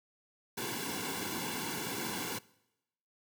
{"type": "noise with comb filter", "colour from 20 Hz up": "pink", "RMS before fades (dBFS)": -37, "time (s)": [0.57, 2.39], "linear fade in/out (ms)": 10, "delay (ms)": 1.6, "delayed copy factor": -0.75, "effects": ["noise-tail reverb RT60 0.9 s tail -22 dB re dry", "high-pass 150 Hz 12 dB/octave"]}